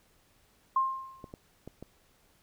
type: tone with exponential decay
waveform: sine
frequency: 1060 Hz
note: C6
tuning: 22 cents sharp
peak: -21 dBFS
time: 0.76-1.32 s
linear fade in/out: 5 ms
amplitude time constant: 120 ms
type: clicks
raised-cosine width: 2 ms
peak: -29 dBFS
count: 4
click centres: 1.242 / 1.339 / 1.676 / 1.826 s
effects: pink hiss -66 dBFS RMS until 2.42 s